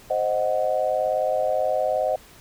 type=chord; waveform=sine; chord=C diminished; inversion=none; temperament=equal; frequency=523.3 / 622.3 / 740 Hz; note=C5 / Eb5 / Gb5; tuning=0 / 0 / 0 cents; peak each=-25 / -23 / -26 dBFS; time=0.1-2.16 s; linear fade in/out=5 ms; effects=pink hiss -49 dBFS RMS until 2.4 s